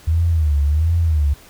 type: tone with vibrato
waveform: sine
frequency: 77.78 Hz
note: D#2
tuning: in tune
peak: -13 dBFS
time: 0.07-1.34 s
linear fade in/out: 10 ms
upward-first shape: sine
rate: 1.4 Hz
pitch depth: 150 cents each way
effects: pink hiss -45 dBFS RMS until 1.49 s